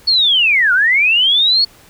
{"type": "linear two-way sweep", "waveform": "sine", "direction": "down then up", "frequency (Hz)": [4435, 1396.9, 4435], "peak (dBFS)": -9, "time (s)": [0.07, 1.65], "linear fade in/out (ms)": 10, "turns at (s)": 0.73, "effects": ["pink hiss -45 dBFS RMS until 1.89 s"]}